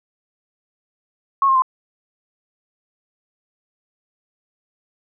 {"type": "tone with pitch steps", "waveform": "sine", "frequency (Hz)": [1095, 1065, 1039], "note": ["C#6", "C6", "C6"], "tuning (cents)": [-22, 30, -12], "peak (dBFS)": -12, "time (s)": [1.42, 1.621], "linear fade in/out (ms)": 2, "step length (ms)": 67, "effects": []}